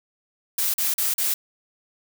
blue noise bursts, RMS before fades -23 dBFS, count 4, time 0.58-1.34 s, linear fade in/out 5 ms, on 160 ms, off 40 ms, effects none

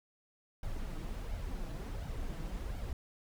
brown noise with flanger, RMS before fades -39 dBFS, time 0.63-2.93 s, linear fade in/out 2 ms, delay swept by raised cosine 1.3 to 6.3 ms, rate 1.4 Hz, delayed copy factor +0.55, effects none

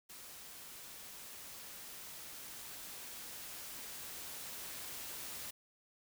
white noise with level ramp, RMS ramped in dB -52 to -45 dBFS, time 0.09-5.51 s, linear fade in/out 10 ms, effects none

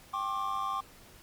triangle chord, G suspended fourth, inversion none, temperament equal with one note detuned, 784 / 1073.4 / 1174.7 Hz, G5 / C6 / D6, 0 / +44 / 0 cents, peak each -36 / -32 / -32 dBFS, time 0.13-0.81 s, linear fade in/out 10 ms, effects pink hiss -55 dBFS RMS until 1.22 s + MP3 96 kbps

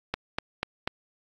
click train, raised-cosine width 0.3 ms, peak -11 dBFS, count 4, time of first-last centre 0.14-0.875 s, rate 4.08 Hz, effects AAC 64 kbps

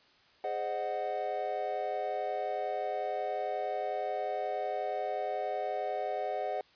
triangle chord, Ab dominant seventh, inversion none, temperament equal with one note detuned, 415.3 / 523.3 / 614.4 / 740 Hz, Ab4 / C5 / Eb5 / Gb5, 0 / 0 / -22 / 0 cents, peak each -38 / -37 / -35 / -33 dBFS, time 0.44-6.61 s, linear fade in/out 2 ms, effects white hiss -63 dBFS RMS until 6.75 s + resampled to 11025 Hz

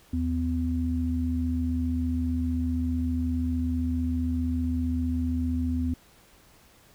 sine tone pair together, 79.01 / 252.3 Hz, D#2 / B3, +27 / +37 cents, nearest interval octave + minor sixth, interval 2010 cents, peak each -27 dBFS, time 0.13-5.94 s, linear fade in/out 5 ms, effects pink hiss -57 dBFS RMS until 6.94 s

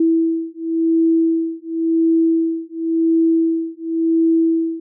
sine beating tone pair, 327.4 / 328.33 Hz, E4 / E4, -12 / -7 cents, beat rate 0.93 Hz, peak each -17 / -17 dBFS, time 0-4.8 s, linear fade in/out 5 ms, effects none

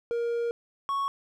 triangle tone pair in turn, 470 / 1107.9 Hz, A#4 / C#6, +14 / -1 cents, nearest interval octave + minor third, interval 1485 cents, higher second, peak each -24 dBFS, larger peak neither, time 0.11-0.51 / 0.89-1.08 s, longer first, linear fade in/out 0 ms, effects none

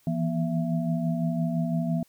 sine tone cluster, 161.8 / 167.7 / 239.8 / 669 Hz, E3 / E3 / A#3 / E5, -32 / +30 / +49 / +25 cents, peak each -35 / -26 / -29 / -35 dBFS, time 0.07-2.03 s, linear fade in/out 2 ms, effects white hiss -63 dBFS RMS until 2.08 s

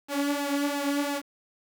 sawtooth tone with flanger, 285 Hz, C#4, 48 cents sharp, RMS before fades -28 dBFS, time 0.08-1.22 s, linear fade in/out 50 ms, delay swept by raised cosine 1.1 to 4.2 ms, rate 2.9 Hz, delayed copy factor +0.65, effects 8-bit

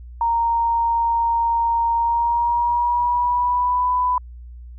sine tone with pitch glide, 929 to 995.7 Hz, A#5 to B5, -6 to +14 cents, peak -16 dBFS, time 0.21-4.18 s, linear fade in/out 2 ms, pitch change +120 cents, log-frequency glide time 1.95-3.9 s, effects added 60 Hz sine -35 dBFS peak until 4.78 s

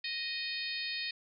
harmonic tone with a mistuned harmonic, 622.3 Hz, D#5, in tune, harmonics 3 / 4 / 5 / 6 / 7 / 8, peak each -42 / -40 / -47 / -42 / -39 / -46 dBFS, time 0.04-1.11 s, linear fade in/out 5 ms, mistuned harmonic 6, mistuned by -15 cents, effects none

